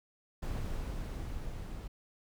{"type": "noise with level ramp", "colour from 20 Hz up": "brown", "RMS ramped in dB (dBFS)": [-35, -42], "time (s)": [0.42, 1.88], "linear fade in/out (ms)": 10, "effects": []}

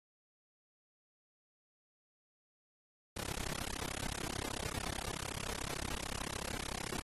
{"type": "noise with amplitude modulation", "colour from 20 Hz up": "pink", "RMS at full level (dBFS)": -37, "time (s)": [3.16, 7.02], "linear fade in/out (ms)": 10, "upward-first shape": "sine", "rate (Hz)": 33.5, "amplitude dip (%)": 100, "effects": ["AAC 32 kbps"]}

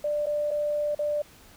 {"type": "tone with dropouts", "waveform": "sine", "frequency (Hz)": 592, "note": "D5", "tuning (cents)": 14, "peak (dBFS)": -24, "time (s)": [0.04, 1.22], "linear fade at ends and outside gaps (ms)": 5, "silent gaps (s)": [[0.26, 0.267], [0.508, 0.512], [0.949, 0.99]], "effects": ["pink hiss -53 dBFS RMS until 1.56 s"]}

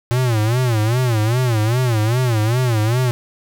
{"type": "tone with vibrato", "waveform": "square", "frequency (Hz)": 117, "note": "A#2", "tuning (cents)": 7, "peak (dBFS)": -15, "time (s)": [0.11, 3.11], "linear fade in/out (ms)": 0, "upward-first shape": "sine", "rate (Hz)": 2.5, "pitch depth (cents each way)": 170, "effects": []}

